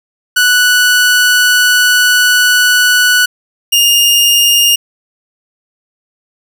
sawtooth tone pair in turn, 1480 / 2830 Hz, F#6 / F7, 0 / +22 cents, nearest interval major seventh, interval 1122 cents, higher second, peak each -3 dBFS, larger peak neither, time 0.36-3.26 / 3.72-4.76 s, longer first, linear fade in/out 10 ms, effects none

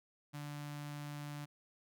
sawtooth tone with notch filter, 146.4 Hz, D3, 5 cents flat, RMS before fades -45 dBFS, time 0.33-1.46 s, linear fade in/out 20 ms, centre 450 Hz, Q 1.6, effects none

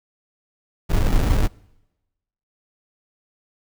brown noise with sample-and-hold, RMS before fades -17 dBFS, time 0.89-1.48 s, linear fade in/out 20 ms, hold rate 1050 Hz, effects noise-tail reverb RT60 1.0 s tail -25 dB re dry

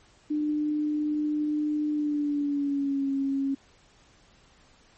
sine tone with pitch glide, 300.2 to 273.7 Hz, D4 to C#4, +38 to -22 cents, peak -24 dBFS, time 0.3-3.55 s, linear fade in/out 10 ms, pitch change -160 cents, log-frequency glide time 1.9-3.1 s, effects pink hiss -59 dBFS RMS until 4.97 s + MP3 32 kbps

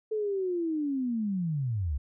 sine linear sweep, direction down, 440 to 62.9 Hz, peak -27 dBFS, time 0.11-1.98 s, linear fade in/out 10 ms, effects none

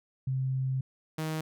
sine / sawtooth tone pair in turn, 131.6 / 157.38 Hz, C3 / D#3, +10 / +20 cents, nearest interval minor third, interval 310 cents, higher second, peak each -27 dBFS, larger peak neither, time 0.27-0.81 / 1.18-1.41 s, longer first, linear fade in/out 5 ms, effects none

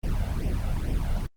brown noise with flanger, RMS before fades -26 dBFS, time 0.03-1.27 s, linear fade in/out 10 ms, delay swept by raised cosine 0.35 to 1.45 ms, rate 2.3 Hz, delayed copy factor +0.8, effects Opus 24 kbps

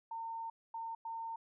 sine tone bursts at uneven times, 910 Hz, A#5, 42 cents flat, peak -39 dBFS, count 3, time 0.11-0.5 / 0.74-0.95 / 1.05-1.36 s, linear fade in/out 5 ms, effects none

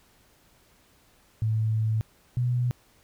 sine tone pair in turn, 110 / 122.97 Hz, A2 / B2, 0 / -7 cents, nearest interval major second, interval 193 cents, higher second, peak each -22 / -22 dBFS, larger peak neither, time 1.42-2.01 / 2.37-2.71 s, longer first, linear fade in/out 0 ms, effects pink hiss -61 dBFS RMS until 3.03 s

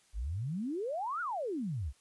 sine exponential two-way sweep, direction up then down, 46.41 to 1473 to 59 Hz, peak -33 dBFS, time 0.13-1.93 s, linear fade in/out 50 ms, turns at 1.21 s, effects white hiss -67 dBFS RMS until 2 s + resampled to 24000 Hz

